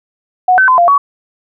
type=tone with pitch steps; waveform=sine; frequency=734 / 1528 / 1023 / 694 / 1126 Hz; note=F#5 / G6 / C6 / F5 / C#6; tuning=-14 / -45 / -39 / -11 / +27 cents; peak=-5 dBFS; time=0.48-0.98 s; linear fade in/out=5 ms; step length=100 ms; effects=none